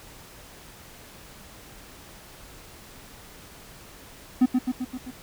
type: tone with echo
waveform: triangle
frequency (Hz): 253.1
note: B3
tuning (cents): +43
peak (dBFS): -12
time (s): 4.41-4.46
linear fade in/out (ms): 10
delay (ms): 130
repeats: 5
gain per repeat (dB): -4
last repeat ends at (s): 5.11
effects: pink hiss -47 dBFS RMS until 5.22 s